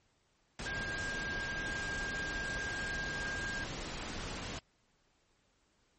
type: tone in noise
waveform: sine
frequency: 1608 Hz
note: G6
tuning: 44 cents sharp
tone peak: -37 dBFS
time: 0.66-3.64 s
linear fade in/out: 2 ms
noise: pink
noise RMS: -41 dBFS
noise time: 0.59-4.59 s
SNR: +1 dB
effects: pink hiss -73 dBFS RMS until 5.98 s + MP3 32 kbps